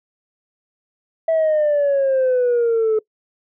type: exponential sweep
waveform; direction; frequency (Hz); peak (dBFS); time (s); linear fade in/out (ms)
sine; down; 656 to 430.2; -12; 1.28-2.99; 5
effects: noise-tail reverb RT60 0.1 s tail -23 dB re dry + tanh soft clip ceiling -12 dBFS